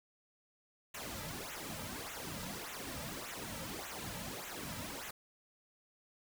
pink noise with flanger, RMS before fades -44 dBFS, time 0.94-5.11 s, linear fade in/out 5 ms, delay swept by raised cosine 0.2 to 2.8 ms, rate 1.7 Hz, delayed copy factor -0.8, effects none

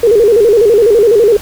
sine tone with vibrato, 438.2 Hz, A4, 7 cents flat, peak -4 dBFS, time 0.03-1.37 s, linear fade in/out 5 ms, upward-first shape square, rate 12 Hz, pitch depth 120 cents each way, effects pink hiss -29 dBFS RMS until 1.41 s

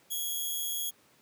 5% pulse tone with amplitude modulation, 3322 Hz, G#7, in tune, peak -21 dBFS, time 0.1-0.91 s, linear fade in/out 20 ms, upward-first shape sine, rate 155 Hz, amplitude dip 40%, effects pink hiss -63 dBFS RMS until 1.21 s + high-pass 150 Hz 12 dB/octave

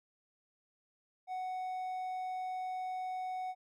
triangle tone with hard clipping, 742 Hz, F#5, 5 cents sharp, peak -37 dBFS, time 1.27-3.55 s, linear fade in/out 50 ms, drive 6 dB, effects none

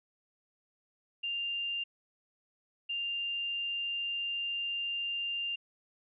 sine tone bursts at uneven times, 2794 Hz, F7, in tune, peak -32 dBFS, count 2, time 1.23-1.84 / 2.89-5.56 s, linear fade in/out 10 ms, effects none

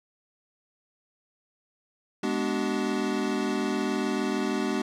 square chord, G# half-diminished seventh, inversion none, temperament equal with one note detuned, 207.7 / 246.9 / 293.7 / 379.3 Hz, G#3 / B3 / D4 / F#4, 0 / 0 / 0 / +43 cents, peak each -32 dBFS, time 2.23-4.82 s, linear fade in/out 5 ms, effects low-pass 7000 Hz 12 dB/octave + 10-bit

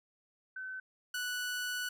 sine / sawtooth tone pair in turn, 1523 / 1479.6 Hz, F#6 / F#6, +50 / 0 cents, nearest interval minor second, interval 50 cents, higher first, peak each -39 / -31 dBFS, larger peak second, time 0.56-0.8 / 1.14-1.89 s, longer second, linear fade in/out 5 ms, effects none

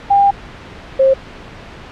sine tone pair in turn, 800 / 533.9 Hz, G5 / C5, +35 / +35 cents, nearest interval perfect fifth, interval 700 cents, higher first, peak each -7 dBFS, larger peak neither, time 0.1-0.31 / 0.99-1.14 s, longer first, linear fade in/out 10 ms, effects pink hiss -34 dBFS RMS until 1.91 s + low-pass 3000 Hz 12 dB/octave

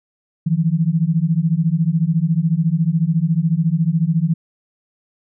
sine beating tone pair, 156.9 / 170.9 Hz, D#3 / F3, +15 / -37 cents, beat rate 14 Hz, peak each -17 dBFS, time 0.46-4.34 s, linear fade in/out 10 ms, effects none

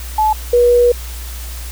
sine tone pair in turn, 862 / 483.8 Hz, A5 / B4, -36 / -36 cents, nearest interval minor seventh, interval 1000 cents, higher first, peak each -10 / -7 dBFS, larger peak second, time 0.18-0.33 / 0.53-0.92 s, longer second, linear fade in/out 5 ms, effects added 60 Hz sine -25 dBFS peak until 1.71 s + white hiss -33 dBFS RMS until 1.71 s

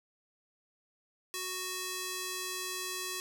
square tone with band-pass filter, 370 Hz, F#4, in tune, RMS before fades -38 dBFS, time 1.34-3.2 s, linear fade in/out 0 ms, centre 8400 Hz, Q 0.52, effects 9-bit

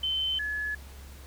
sine tone pair in turn, 3073 / 1704.9 Hz, G7 / G#6, -35 / +45 cents, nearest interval minor seventh, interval 1020 cents, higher first, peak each -26 / -29 dBFS, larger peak first, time 0.03-0.39 / 0.39-0.75 s, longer neither, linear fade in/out 5 ms, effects added 68 Hz sine -44 dBFS peak until 1.26 s + pink hiss -52 dBFS RMS until 1.26 s

